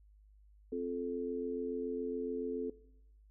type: harmonic tone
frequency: 87.1 Hz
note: F2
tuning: 4 cents flat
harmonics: 3 / 4 / 5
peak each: -39 / -43 / -37 dBFS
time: 0.72-2.7 s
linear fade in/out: 5 ms
effects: noise-tail reverb RT60 0.8 s tail -19 dB re dry + added 51 Hz sine -59 dBFS peak until 3.3 s